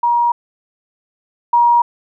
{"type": "tone pair in turn", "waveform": "sine", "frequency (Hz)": [951, 951], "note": ["A#5", "A#5"], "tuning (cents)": [34, 34], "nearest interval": "unison", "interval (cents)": 0, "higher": "neither", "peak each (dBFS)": [-11, -8], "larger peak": "second", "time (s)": [[0.03, 0.32], [1.53, 1.82]], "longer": "neither", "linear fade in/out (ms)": 5, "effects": []}